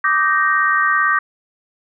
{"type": "chord", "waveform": "sine", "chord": "Eb major seventh", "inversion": "third", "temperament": "just", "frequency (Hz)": [1166.7, 1244.5, 1555.6, 1866.8], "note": ["D6", "Eb6", "G6", "Bb6"], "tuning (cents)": [-12, 0, -14, 2], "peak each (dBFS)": [-17, -23, -18, -18], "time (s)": [0.04, 1.19], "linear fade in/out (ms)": 5, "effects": []}